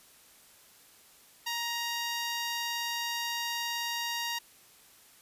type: tone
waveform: 10% pulse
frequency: 939 Hz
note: A#5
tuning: 12 cents sharp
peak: -23 dBFS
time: 1.46-4.39 s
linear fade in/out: 10 ms
effects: white hiss -58 dBFS RMS until 5.21 s + resampled to 32000 Hz